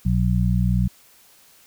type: harmonic tone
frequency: 60.7 Hz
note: B1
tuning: 29 cents flat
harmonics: 1 / 2 / 3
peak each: -21 / -21 / -21 dBFS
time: 0.05-0.88 s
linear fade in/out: 10 ms
effects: white hiss -53 dBFS RMS until 1.66 s